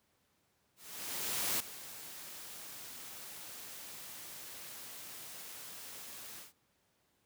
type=noise with ADSR envelope; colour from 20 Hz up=white; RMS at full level=-33 dBFS; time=0.76-6.53 s; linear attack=840 ms; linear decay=5 ms; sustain=-15 dB; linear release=150 ms; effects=pink hiss -75 dBFS RMS until 7.25 s + high-pass 80 Hz 12 dB/octave